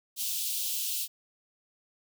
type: high-pass noise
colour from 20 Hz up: white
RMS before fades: -32 dBFS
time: 0.16-1.08 s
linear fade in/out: 50 ms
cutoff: 2800 Hz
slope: 48 dB/octave
effects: none